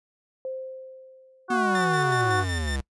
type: tone with exponential decay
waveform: sine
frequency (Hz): 523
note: C5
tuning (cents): -1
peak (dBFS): -28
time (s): 0.45-1.88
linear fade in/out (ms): 1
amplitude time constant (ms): 310
type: harmonic tone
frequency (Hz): 370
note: F#4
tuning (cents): 0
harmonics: 1 / 2 / 3 / 4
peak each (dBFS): -27 / -27 / -27 / -27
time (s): 1.48-2.45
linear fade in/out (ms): 50
type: exponential sweep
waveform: square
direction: down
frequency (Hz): 246.9 to 65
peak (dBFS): -27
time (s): 1.5-2.81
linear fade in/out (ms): 5
type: tone with tremolo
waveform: sawtooth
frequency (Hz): 1795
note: A6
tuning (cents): +34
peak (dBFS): -27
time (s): 1.75-2.76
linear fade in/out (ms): 2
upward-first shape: square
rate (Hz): 5.4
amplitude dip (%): 50
effects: noise-tail reverb RT60 0.1 s tail -23 dB re dry + resampled to 24000 Hz